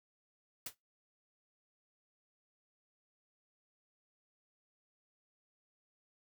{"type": "noise with exponential decay", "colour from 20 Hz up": "white", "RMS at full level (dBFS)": -36, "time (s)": [0.66, 0.75], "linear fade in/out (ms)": 5, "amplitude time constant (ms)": 18, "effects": ["noise-tail reverb RT60 0.2 s tail -23 dB re dry"]}